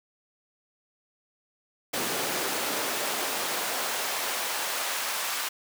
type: noise with high-pass filter sweep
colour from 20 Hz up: pink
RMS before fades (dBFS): -30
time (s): 1.93-5.49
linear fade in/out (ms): 10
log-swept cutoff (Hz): 290 to 990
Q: 0.81
effects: none